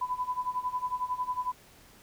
sine tone with tremolo, 1000 Hz, B5, 21 cents sharp, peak -26 dBFS, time 0.01-1.52 s, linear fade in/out 5 ms, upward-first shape sine, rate 11 Hz, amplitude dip 85%, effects pink hiss -56 dBFS RMS until 2.02 s

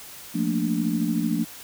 sine chord, Bb major seventh, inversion second, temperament equal, 174.61 / 220 / 233.1 / 293.7 Hz, F3 / A3 / Bb3 / D4, 0 / 0 / 0 / 0 cents, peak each -27 dBFS, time 0.34-1.45 s, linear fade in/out 20 ms, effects white hiss -42 dBFS RMS until 1.63 s

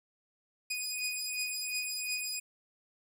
15% pulse beating tone pair, 2481 / 2483.8 Hz, D#7 / D#7, -6 / -4 cents, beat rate 2.8 Hz, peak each -29 / -31 dBFS, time 0.7-2.4 s, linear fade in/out 10 ms, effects none

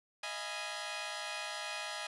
10% pulse chord, F half-diminished seventh, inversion third, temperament equal with one note detuned, 622.3 / 681.7 / 830.6 / 987.8 Hz, Eb5 / F5 / Ab5 / Cb6, 0 / -42 / 0 / 0 cents, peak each -35 / -38 / -34 / -38 dBFS, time 0.23-2.07 s, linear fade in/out 5 ms, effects resampled to 24000 Hz

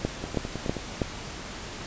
two click trains, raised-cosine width 2 ms, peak -19 / -11 dBFS, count 6 / 4, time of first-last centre 0.24-0.767 / 0.05-1.018 s, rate 9.48 / 3.1 Hz, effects pink hiss -38 dBFS RMS until 1.86 s + resampled to 16000 Hz

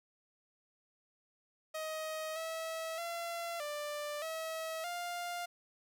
sawtooth tone with pitch steps, 629 / 648 / 681 / 591 / 644 / 701 Hz, D#5 / E5 / F5 / D5 / E5 / F5, +19 / -30 / -44 / +11 / -41 / +6 cents, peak -34 dBFS, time 1.74-5.46 s, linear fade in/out 10 ms, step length 620 ms, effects none

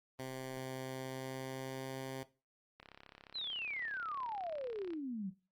10% pulse tone with pitch glide, 130.81 to 132.48 Hz, C3 to C3, 0 to +22 cents, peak -33 dBFS, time 0.19-2.23 s, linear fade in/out 2 ms, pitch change +22 cents, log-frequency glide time 0.8-1.97 s
click train, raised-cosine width 0.3 ms, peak -37 dBFS, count 74, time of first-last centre 2.8-4.935 s, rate 34.2 Hz
sine exponential sweep, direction down, 4186 to 178.1 Hz, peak -38 dBFS, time 3.34-5.31 s, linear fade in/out 20 ms
effects noise-tail reverb RT60 0.3 s tail -17 dB re dry + Opus 32 kbps

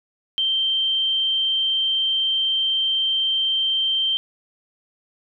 sine tone, 3136 Hz, G7, in tune, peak -18 dBFS, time 0.38-4.17 s, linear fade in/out 0 ms, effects none

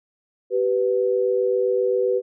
sine tone pair together, 386.3 / 493.9 Hz, G4 / B4, -25 / 0 cents, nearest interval major third, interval 425 cents, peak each -21 / -20 dBFS, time 0.5-2.22 s, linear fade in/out 50 ms, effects none

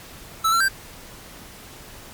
square tone with pitch steps, 1313 / 1354 / 1574 Hz, E6 / E6 / G6, -7 / +46 / +7 cents, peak -17 dBFS, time 0.44-0.686 s, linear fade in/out 10 ms, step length 82 ms, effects pink hiss -42 dBFS RMS until 2.13 s + MP3 96 kbps

